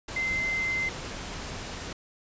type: tone in noise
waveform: sine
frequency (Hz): 2073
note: C7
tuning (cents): -17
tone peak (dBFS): -26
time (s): 0.16-0.89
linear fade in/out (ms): 5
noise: pink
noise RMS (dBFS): -37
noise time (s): 0.08-1.93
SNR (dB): +8
effects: resampled to 16000 Hz